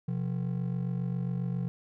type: ring-modulated tone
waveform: triangle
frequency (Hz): 151.8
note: D#3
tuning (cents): -42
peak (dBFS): -24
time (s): 0.08-1.68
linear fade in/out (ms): 0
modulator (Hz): 23.7
effects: none